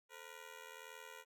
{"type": "ring-modulated tone", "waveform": "10% pulse", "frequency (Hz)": 480.1, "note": "B4", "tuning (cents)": -49, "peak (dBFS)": -40, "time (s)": [0.09, 1.25], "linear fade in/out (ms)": 50, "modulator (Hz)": 40.8, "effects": []}